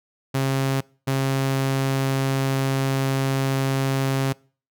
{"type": "tone pair in turn", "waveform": "sawtooth", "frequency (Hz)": [134.9, 134.9], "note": ["C#3", "C#3"], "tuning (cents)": [-47, -47], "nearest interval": "unison", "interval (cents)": 0, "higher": "neither", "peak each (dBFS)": -16, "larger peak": "neither", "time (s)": [[0.34, 0.81], [1.07, 4.33]], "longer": "second", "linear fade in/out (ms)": 10, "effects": ["noise-tail reverb RT60 0.4 s tail -24 dB re dry"]}